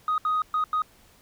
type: tone bursts at uneven times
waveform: sine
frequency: 1249 Hz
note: D#6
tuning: 6 cents sharp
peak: -20 dBFS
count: 4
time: 0.08-0.18 / 0.25-0.42 / 0.54-0.64 / 0.73-0.82 s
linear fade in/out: 2 ms
effects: tanh soft clip ceiling -19 dBFS + pink hiss -57 dBFS RMS until 1.21 s